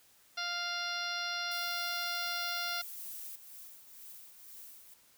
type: harmonic tone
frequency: 698.5 Hz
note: F5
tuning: in tune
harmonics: 1 / 2 / 3 / 4 / 5 / 6 / 7 / 8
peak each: -44 / -38 / -44 / -44 / -43 / -42 / -44 / -44 dBFS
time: 0.37-2.82 s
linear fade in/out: 10 ms
type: noise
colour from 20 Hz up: violet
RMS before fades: -45 dBFS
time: 1.51-3.36 s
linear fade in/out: 5 ms
type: noise with tremolo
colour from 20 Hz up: violet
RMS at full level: -49 dBFS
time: 2.97-4.94 s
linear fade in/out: 5 ms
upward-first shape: triangle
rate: 2 Hz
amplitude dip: 65%
effects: white hiss -64 dBFS RMS until 5.17 s